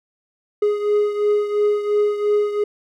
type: beating tone pair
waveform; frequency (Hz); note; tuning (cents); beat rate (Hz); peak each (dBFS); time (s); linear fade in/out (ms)
triangle; 415.3 / 418.2; G#4 / G#4; 0 / +12; 2.9; -15 / -21; 0.62-2.64; 5
effects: none